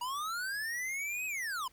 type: linear two-way sweep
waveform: square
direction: up then down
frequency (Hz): 948 to 2571 to 968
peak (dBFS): -35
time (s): 0.01-1.68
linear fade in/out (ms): 5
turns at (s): 1.26
effects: pink hiss -65 dBFS RMS until 1.72 s